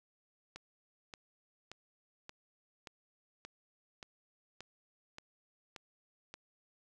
click train, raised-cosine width 0.2 ms, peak -29 dBFS, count 11, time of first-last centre 0.56-6.34 s, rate 1.73 Hz, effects none

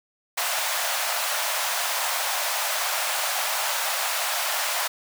pink high-pass noise, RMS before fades -26 dBFS, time 0.37-4.88 s, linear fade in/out 10 ms, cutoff 610 Hz, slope 48 dB/octave, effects none

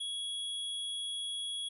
square tone, 3338 Hz, G#7, 8 cents sharp, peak -36 dBFS, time 0-1.69 s, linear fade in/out 10 ms, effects resampled to 32000 Hz

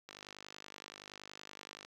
click train, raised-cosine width 0.2 ms, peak -30 dBFS, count 90, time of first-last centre 0.09-1.849 s, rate 50.6 Hz, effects high-pass 150 Hz 12 dB/octave + 10-bit

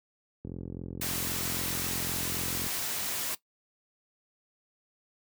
click train, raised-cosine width 3 ms, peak -25 dBFS, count 98, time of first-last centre 0.45-2.665 s, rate 43.8 Hz
white noise, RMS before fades -33 dBFS, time 1.01-3.35 s, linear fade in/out 5 ms
effects noise-tail reverb RT60 0.1 s tail -17 dB re dry + high-pass 60 Hz 12 dB/octave

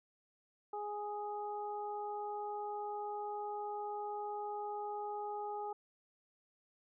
harmonic tone, 415.3 Hz, G#4, in tune, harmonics 1 / 2 / 3, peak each -43 / -40 / -50 dBFS, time 0.73-5.73 s, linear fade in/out 5 ms, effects none

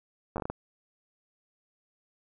slowing click train, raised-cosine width 1 ms, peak -19 dBFS, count 7, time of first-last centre 0.36-0.5 s, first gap 9 ms, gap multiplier 1.38, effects none

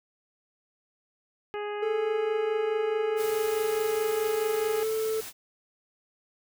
harmonic tone, 415.3 Hz, G#4, in tune, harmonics 1 / 2 / 3 / 4 / 5 / 6 / 7, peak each -32 / -38 / -42 / -44 / -46 / -48 / -49 dBFS, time 1.54-4.83 s, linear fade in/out 0 ms
triangle tone, 440 Hz, A4, in tune, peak -24 dBFS, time 1.82-5.21 s, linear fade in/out 10 ms
white noise, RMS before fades -40 dBFS, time 3.16-5.33 s, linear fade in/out 50 ms
effects none

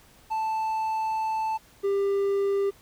triangle tone pair in turn, 880 / 397.2 Hz, A5 / G4, 0 / +23 cents, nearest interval octave + major second, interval 1377 cents, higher first, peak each -23 / -20 dBFS, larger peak second, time 0.3-1.58 / 1.83-2.71 s, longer first, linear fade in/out 20 ms, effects pink hiss -56 dBFS RMS until 2.81 s

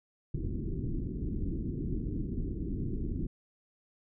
pink low-pass noise, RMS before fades -34 dBFS, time 0.34-3.27 s, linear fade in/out 5 ms, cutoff 370 Hz, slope 48 dB/octave, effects none

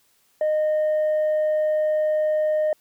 sine tone with tanh clipping, 615 Hz, D#5, 20 cents flat, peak -19 dBFS, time 0.41-2.73 s, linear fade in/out 2 ms, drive 1 dB, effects white hiss -63 dBFS RMS until 2.8 s

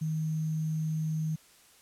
sine tone with sample-and-hold, 157.3 Hz, D#3, 19 cents sharp, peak -28 dBFS, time 0.01-1.36 s, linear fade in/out 10 ms, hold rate 6300 Hz, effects white hiss -59 dBFS RMS until 1.81 s + low-pass 12000 Hz 12 dB/octave

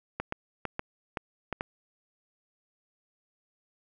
clicks, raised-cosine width 0.5 ms, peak -16 dBFS, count 7, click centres 0.2 / 0.324 / 0.653 / 0.794 / 1.172 / 1.527 / 1.609 s, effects none

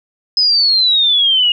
sine exponential sweep, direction down, 5100 to 2847 Hz, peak -9 dBFS, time 0.37-1.52 s, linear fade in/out 2 ms, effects none

